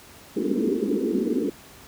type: band-pass noise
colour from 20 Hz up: pink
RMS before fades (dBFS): -24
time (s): 0.36-1.5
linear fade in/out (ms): 10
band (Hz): 200 to 460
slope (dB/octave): 96
effects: pink hiss -47 dBFS RMS until 1.87 s + high-pass 60 Hz 12 dB/octave